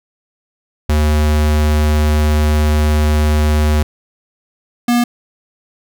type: tone pair in turn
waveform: square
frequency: 75.7 / 240.3 Hz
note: D#2 / B3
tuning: -47 / -47 cents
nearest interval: octave + minor sixth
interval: 2000 cents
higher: second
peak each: -11 / -11 dBFS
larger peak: neither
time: 0.89-3.83 / 4.88-5.04 s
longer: first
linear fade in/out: 5 ms
effects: none